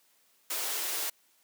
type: high-pass noise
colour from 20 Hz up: white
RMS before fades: -33 dBFS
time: 0.5-1.1 s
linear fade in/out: 5 ms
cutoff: 310 Hz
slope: 96 dB/octave
effects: white hiss -67 dBFS RMS until 1.43 s + high-pass 200 Hz 12 dB/octave